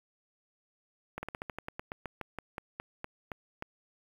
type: slowing click train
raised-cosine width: 0.5 ms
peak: -22 dBFS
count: 18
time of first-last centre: 1.18-3.624 s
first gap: 50 ms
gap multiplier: 1.12
effects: 8-bit